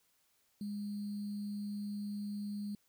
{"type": "tone with sample-and-hold", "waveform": "sine", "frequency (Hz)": 205.1, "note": "G#3", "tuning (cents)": -21, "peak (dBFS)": -37, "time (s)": [0.61, 2.75], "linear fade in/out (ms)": 2, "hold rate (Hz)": 4410, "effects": ["white hiss -74 dBFS RMS until 2.88 s"]}